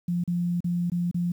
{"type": "tone with dropouts", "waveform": "sine", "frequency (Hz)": 174.61, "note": "F3", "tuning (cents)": 0, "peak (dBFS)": -23, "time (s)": [0.08, 1.32], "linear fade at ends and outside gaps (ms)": 5, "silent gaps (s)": [[0.239, 0.276], [0.605, 0.643], [0.9, 0.918], [1.113, 1.144]], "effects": ["9-bit"]}